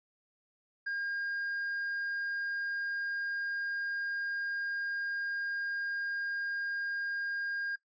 triangle tone, 1615 Hz, G#6, 49 cents flat, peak -31 dBFS, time 0.86-7.76 s, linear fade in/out 10 ms, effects noise-tail reverb RT60 0.1 s tail -18 dB re dry + resampled to 16000 Hz

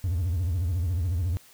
triangle tone with vibrato, 87.31 Hz, F2, in tune, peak -21 dBFS, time 0.04-1.37 s, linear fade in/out 0 ms, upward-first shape sine, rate 14 Hz, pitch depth 190 cents each way, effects tanh soft clip ceiling -17 dBFS + white hiss -54 dBFS RMS until 1.53 s

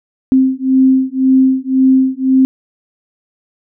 sine beating tone pair, 261.6 / 263.5 Hz, C4 / C4, 0 / +12 cents, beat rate 1.9 Hz, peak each -11 dBFS, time 0.32-2.45 s, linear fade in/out 0 ms, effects none

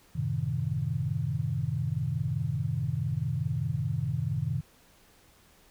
sine chord, F# diminished seventh, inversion none, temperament equal, 92.5 / 110 / 130.81 / 155.56 Hz, F#2 / A2 / C3 / Eb3, 0 / 0 / 0 / 0 cents, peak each -36 / -34 / -31 / -32 dBFS, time 0.15-4.61 s, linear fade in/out 10 ms, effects pink hiss -60 dBFS RMS until 5.7 s

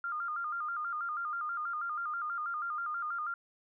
sine tone with vibrato, 1302 Hz, E6, 22 cents flat, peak -33 dBFS, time 0.04-3.34 s, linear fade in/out 2 ms, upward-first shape square, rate 6.2 Hz, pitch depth 110 cents each way, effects none

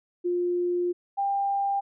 sine tone pair in turn, 353.2 / 795.7 Hz, F4 / G5, +20 / +26 cents, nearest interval octave + major second, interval 1406 cents, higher second, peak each -23 dBFS, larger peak neither, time 0.24-0.93 / 1.17-1.81 s, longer first, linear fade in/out 20 ms, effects none

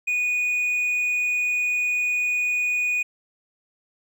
triangle tone, 2468 Hz, D#7, 15 cents flat, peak -19 dBFS, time 0.07-3.03 s, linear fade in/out 10 ms, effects none

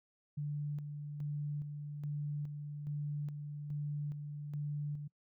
sine tone with tremolo, 146.83 Hz, D3, in tune, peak -35 dBFS, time 0.37-5.08 s, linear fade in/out 10 ms, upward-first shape square, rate 1.2 Hz, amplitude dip 45%, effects noise-tail reverb RT60 0.1 s tail -24 dB re dry

